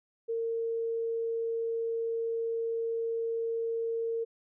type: tone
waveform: sine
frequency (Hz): 457.7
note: A#4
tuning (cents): -32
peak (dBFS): -29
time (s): 0.28-4.25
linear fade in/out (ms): 20
effects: none